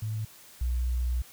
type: tone pair in turn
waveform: sine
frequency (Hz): 108.7 / 61.27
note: A2 / B1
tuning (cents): -21 / -13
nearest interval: minor seventh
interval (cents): 992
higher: first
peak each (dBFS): -29 / -25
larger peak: second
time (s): 0.02-0.25 / 0.61-1.22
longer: second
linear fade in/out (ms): 5
effects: white hiss -52 dBFS RMS until 1.32 s